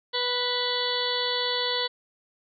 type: harmonic tone with a mistuned harmonic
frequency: 492.3 Hz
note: B4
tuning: 6 cents flat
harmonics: 1 / 2 / 3 / 4 / 6 / 7 / 8 / 9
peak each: -31 / -33 / -38 / -34 / -35 / -31 / -32 / -32 dBFS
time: 0.13-1.88 s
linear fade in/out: 20 ms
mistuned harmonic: 6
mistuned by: +18 cents
effects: none